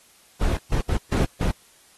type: noise bursts at uneven times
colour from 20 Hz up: brown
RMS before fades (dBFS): -21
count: 5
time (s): 0.41-0.57 / 0.72-0.81 / 0.89-0.97 / 1.12-1.25 / 1.41-1.51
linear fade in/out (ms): 2
effects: white hiss -55 dBFS RMS until 1.97 s + AAC 32 kbps